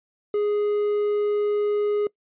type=tone; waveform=triangle; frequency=415.1 Hz; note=G#4; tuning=1 cent flat; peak=-18 dBFS; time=0.34-2.07 s; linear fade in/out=2 ms; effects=noise-tail reverb RT60 0.1 s tail -23 dB re dry + resampled to 8000 Hz